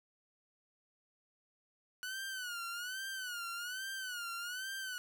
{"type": "tone with vibrato", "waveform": "sawtooth", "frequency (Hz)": 1473, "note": "F#6", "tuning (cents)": -8, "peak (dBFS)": -36, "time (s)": [2.03, 4.98], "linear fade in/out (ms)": 0, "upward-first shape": "sine", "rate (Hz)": 1.2, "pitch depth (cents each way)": 120, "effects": []}